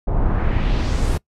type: noise with low-pass filter sweep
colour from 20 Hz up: brown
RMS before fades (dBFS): -18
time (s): 0.07-1.18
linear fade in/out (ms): 10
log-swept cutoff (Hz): 710 to 12000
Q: 1.5
effects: noise-tail reverb RT60 0.1 s tail -22 dB re dry